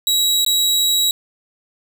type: tone with dropouts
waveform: sawtooth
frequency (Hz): 3869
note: B7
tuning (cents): -36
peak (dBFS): -11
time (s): 0.07-1.11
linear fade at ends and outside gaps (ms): 1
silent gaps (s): 0.448-0.463
effects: none